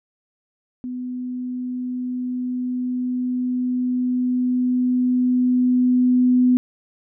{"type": "tone with level ramp", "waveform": "sine", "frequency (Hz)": 250.3, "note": "B3", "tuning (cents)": 23, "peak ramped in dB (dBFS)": [-26, -12], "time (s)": [0.84, 6.57], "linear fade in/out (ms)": 0, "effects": []}